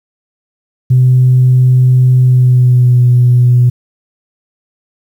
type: tone with pitch glide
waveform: sine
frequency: 127.3 to 123.18 Hz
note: C3 to B2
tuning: -47 to -4 cents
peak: -3 dBFS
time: 0.9-3.7 s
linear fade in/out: 10 ms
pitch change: -57 cents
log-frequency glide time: 2.2-3.03 s
effects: tanh soft clip ceiling 0 dBFS + 7-bit